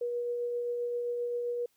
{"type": "tone with tremolo", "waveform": "sine", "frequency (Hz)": 481.2, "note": "B4", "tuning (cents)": -45, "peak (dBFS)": -29, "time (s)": [0.01, 1.66], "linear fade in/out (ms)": 5, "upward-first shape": "triangle", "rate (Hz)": 7.6, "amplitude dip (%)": 25, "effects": ["white hiss -72 dBFS RMS until 1.76 s"]}